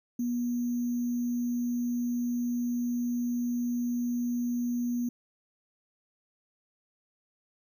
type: tone with sample-and-hold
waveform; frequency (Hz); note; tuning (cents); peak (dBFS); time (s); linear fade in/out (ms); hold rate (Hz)
sine; 241.7; B3; -37; -27; 0.19-5.09; 5; 6300
effects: none